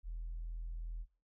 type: tone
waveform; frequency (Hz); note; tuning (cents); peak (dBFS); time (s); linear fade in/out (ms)
sine; 41.3; E1; +4; -38; 0.03-1.06; 50
effects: noise-tail reverb RT60 0.3 s tail -19 dB re dry + tanh soft clip ceiling -36 dBFS